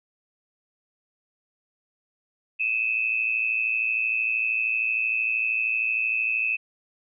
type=tone pair together; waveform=sine; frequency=2524 / 2637 Hz; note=D#7 / E7; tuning=+24 / 0 cents; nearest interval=minor second; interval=76 cents; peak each=-25 / -25 dBFS; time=2.59-6.57 s; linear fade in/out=20 ms; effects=none